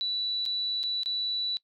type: tone with dropouts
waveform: sine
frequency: 3951 Hz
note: B7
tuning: in tune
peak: -27 dBFS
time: 0.01-1.57 s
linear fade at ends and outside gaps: 0 ms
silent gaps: 0.454-0.461 / 0.831-0.837 / 1.033-1.059 s
effects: noise-tail reverb RT60 0.1 s tail -22 dB re dry